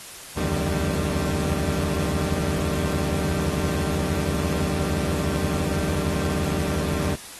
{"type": "tone cluster", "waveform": "20% pulse", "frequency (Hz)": [70.8, 82, 88.1, 151.2, 195], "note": ["C#2", "E2", "F2", "D#3", "G3"], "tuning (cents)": [37, -9, 16, -49, -9], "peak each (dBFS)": -25, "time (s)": [0.36, 7.16], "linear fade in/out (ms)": 20, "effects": ["white hiss -40 dBFS RMS until 7.39 s", "AAC 32 kbps"]}